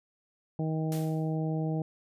harmonic tone, 158.1 Hz, D#3, 28 cents sharp, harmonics 1 / 2 / 3 / 4 / 5, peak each -29 / -35 / -39 / -41 / -43 dBFS, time 0.59-1.82 s, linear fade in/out 2 ms
white noise with exponential decay, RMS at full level -40 dBFS, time 0.92-1.36 s, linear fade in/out 0 ms, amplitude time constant 95 ms
effects resampled to 32000 Hz

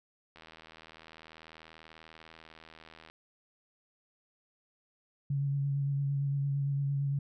click train, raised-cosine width 0.3 ms, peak -35 dBFS, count 221, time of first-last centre 0.36-3.1 s, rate 80.3 Hz
sine tone with vibrato, 140 Hz, C#3, 18 cents sharp, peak -28 dBFS, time 5.3-7.19 s, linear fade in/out 5 ms, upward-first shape sine, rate 8.8 Hz, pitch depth 20 cents each way
effects none

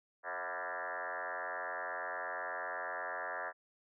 sine tone with frequency modulation, 1178 Hz, D6, 5 cents sharp, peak -37 dBFS, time 0.23-3.53 s, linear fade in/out 50 ms, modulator 88.3 Hz, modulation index 7.2, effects none

